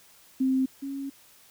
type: tone pair in turn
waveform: sine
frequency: 262.5 / 275.3 Hz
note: C4 / C#4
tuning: +6 / -12 cents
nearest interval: minor second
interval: 82 cents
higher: second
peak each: -21 / -31 dBFS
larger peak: first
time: 0.4-0.66 / 0.82-1.1 s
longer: second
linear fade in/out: 10 ms
effects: white hiss -56 dBFS RMS until 1.5 s